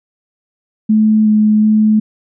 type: tone with pitch steps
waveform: sine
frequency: 216.2 / 213.4 / 215.2 Hz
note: A3 / G#3 / A3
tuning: -30 / +47 / -38 cents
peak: -7 dBFS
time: 0.89-2 s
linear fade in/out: 10 ms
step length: 370 ms
effects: none